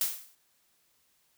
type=noise with exponential decay; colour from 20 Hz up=blue; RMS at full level=-25 dBFS; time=0.01-0.35 s; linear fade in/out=2 ms; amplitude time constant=73 ms; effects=white hiss -70 dBFS RMS until 1.37 s